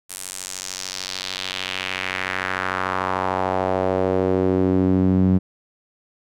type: tone with band-pass filter sweep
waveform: sawtooth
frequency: 93.4 Hz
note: F#2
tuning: 17 cents sharp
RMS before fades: -22 dBFS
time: 0.09-5.39 s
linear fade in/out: 20 ms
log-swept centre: 10000 to 190 Hz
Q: 2
effects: none

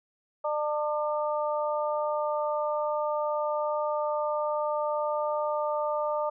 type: harmonic tone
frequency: 299.9 Hz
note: D4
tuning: 36 cents sharp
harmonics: 2 / 3 / 4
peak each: -28 / -32 / -33 dBFS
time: 0.44-6.3 s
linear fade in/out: 10 ms
effects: none

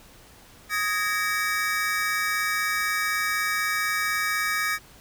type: tone cluster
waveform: square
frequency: 1253 / 1664 / 1848 / 2288 Hz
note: D#6 / G#6 / A#6 / D7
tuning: +12 / +3 / -16 / -46 cents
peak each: -30 dBFS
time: 0.69-4.79 s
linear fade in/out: 50 ms
effects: pink hiss -51 dBFS RMS until 5 s

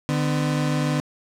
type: tone pair together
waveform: 35% pulse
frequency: 150.2 / 252.6 Hz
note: D3 / B3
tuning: +39 / +39 cents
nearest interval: major sixth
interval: 900 cents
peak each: -20 / -24 dBFS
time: 0.09-1 s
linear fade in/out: 0 ms
effects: low-pass 9000 Hz 12 dB/octave + 8-bit

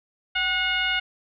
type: tone with frequency modulation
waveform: sine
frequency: 2167 Hz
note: C#7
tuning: 40 cents flat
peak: -21 dBFS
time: 0.35-1 s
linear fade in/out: 10 ms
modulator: 704 Hz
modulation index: 1.5
effects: none

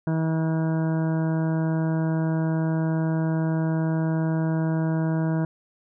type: harmonic tone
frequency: 160.8 Hz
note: E3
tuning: 43 cents flat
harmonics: 1 / 2 / 3 / 4 / 5 / 6 / 7 / 8 / 9 / 10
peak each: -22 / -28 / -38 / -34 / -44 / -39 / -47 / -52 / -42 / -45 dBFS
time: 0.07-5.45 s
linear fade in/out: 2 ms
effects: none

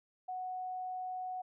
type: tone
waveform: sine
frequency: 739 Hz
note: F#5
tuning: 2 cents flat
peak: -37 dBFS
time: 0.28-1.42 s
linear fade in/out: 10 ms
effects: none

